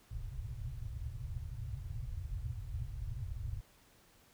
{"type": "low-pass noise", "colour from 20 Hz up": "white", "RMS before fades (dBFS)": -41, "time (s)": [0.11, 3.61], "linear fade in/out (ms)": 5, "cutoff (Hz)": 130, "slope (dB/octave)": 96, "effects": ["pink hiss -65 dBFS RMS until 4.33 s"]}